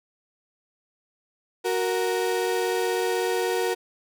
35% pulse tone pair together, 370 / 466.2 Hz, F#4 / A#4, 0 / 0 cents, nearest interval major third, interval 400 cents, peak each -24 / -24 dBFS, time 1.64-3.75 s, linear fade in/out 20 ms, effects none

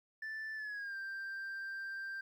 sine tone with pitch glide, 1760 to 1577.1 Hz, A6 to G6, 0 to +10 cents, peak -37 dBFS, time 0.22-2.21 s, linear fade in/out 5 ms, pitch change -190 cents, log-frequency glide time 0.55-0.96 s, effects tanh soft clip ceiling -39 dBFS + 12-bit

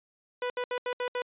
sawtooth tone bursts at uneven times, 493.9 Hz, B4, in tune, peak -25 dBFS, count 6, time 0.42-0.5 / 0.57-0.64 / 0.71-0.78 / 0.86-0.93 / 1-1.08 / 1.15-1.22 s, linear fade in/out 2 ms, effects resampled to 8000 Hz

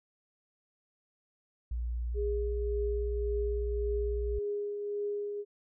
sine tone, 59 Hz, A#1, 22 cents sharp, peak -31 dBFS, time 1.71-4.39 s, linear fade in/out 5 ms
sine tone with tremolo, 410.9 Hz, G#4, 18 cents flat, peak -30 dBFS, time 2.14-5.45 s, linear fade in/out 50 ms, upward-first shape triangle, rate 1.8 Hz, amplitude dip 40%
effects none

